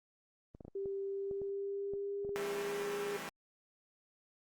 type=clicks; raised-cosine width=2 ms; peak=-35 dBFS; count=10; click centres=0.549 / 0.608 / 0.65 / 0.681 / 0.858 / 1.312 / 1.417 / 1.936 / 2.249 / 2.292 s
type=tone with pitch glide; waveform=sine; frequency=393.1 to 407.2 Hz; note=G4 to G#4; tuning=+5 to -34 cents; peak=-36 dBFS; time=0.75-3.17 s; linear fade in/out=5 ms; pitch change=+61 cents; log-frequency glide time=1.03-2.92 s
type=chord; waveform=5% pulse; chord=A minor seventh; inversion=second; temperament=equal with one note detuned; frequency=164.81 / 196 / 220 / 267.9 Hz; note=E3 / G3 / A3 / C4; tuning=0 / 0 / 0 / +41 cents; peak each=-36 dBFS; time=2.36-3.29 s; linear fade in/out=0 ms
effects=Opus 24 kbps